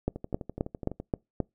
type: two click trains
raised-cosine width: 2 ms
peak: -23 / -13 dBFS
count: 11 / 6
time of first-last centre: 0.16-1 / 0.08-1.403 s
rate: 11.9 / 3.78 Hz
effects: noise-tail reverb RT60 0.2 s tail -26 dB re dry